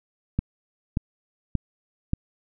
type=click train; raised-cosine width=5 ms; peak=-10 dBFS; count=4; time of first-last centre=0.39-2.134 s; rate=1.72 Hz; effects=none